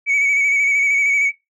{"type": "tone with vibrato", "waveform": "sine", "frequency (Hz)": 2256, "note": "C#7", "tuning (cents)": 30, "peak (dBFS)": -11, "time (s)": [0.06, 1.32], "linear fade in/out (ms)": 50, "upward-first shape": "square", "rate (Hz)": 13, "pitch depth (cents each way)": 29, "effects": ["noise-tail reverb RT60 0.2 s tail -21 dB re dry", "tanh soft clip ceiling -12 dBFS"]}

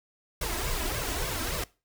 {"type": "noise with flanger", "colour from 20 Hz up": "pink", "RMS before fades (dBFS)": -31, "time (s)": [0.41, 1.64], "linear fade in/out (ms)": 5, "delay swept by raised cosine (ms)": [1.8, 3.1], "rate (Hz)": 3.5, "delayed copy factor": 0.85, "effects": ["noise-tail reverb RT60 0.3 s tail -21 dB re dry"]}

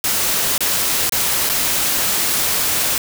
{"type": "noise with dropouts", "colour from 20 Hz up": "white", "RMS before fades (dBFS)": -18, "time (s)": [0.04, 2.98], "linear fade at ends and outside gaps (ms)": 1, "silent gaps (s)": [[0.579, 0.606], [1.095, 1.122], [1.492, 1.497]], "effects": []}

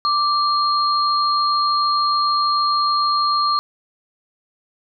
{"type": "tone pair together", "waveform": "sine", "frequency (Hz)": [1174.7, 4232], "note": ["D6", "C8"], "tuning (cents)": [0, 19], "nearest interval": "octave + minor seventh", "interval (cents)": 2219, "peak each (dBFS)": [-16, -22], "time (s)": [0.05, 3.59], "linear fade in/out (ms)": 0, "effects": []}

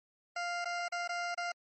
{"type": "tone with dropouts", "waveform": "20% pulse", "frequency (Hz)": 698.5, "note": "F5", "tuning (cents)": 0, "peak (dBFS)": -29, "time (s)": [0.36, 1.52], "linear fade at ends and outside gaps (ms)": 5, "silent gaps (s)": [[0.646, 0.655], [0.883, 0.922], [1.077, 1.091], [1.346, 1.376]], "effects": ["MP3 32 kbps"]}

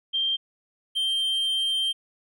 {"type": "tone pair in turn", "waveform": ["sine", "triangle"], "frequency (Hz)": [3169, 3152], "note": ["G7", "G7"], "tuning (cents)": [18, 9], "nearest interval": "unison", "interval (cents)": 9, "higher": "first", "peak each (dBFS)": [-22, -21], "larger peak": "second", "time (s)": [[0.13, 0.37], [0.95, 1.93]], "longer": "second", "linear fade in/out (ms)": 20, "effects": []}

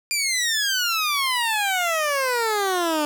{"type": "exponential sweep", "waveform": "15% pulse", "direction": "down", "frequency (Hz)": [2417, 293.7], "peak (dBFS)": -14, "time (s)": [0.11, 3.05], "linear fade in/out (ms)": 0, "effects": []}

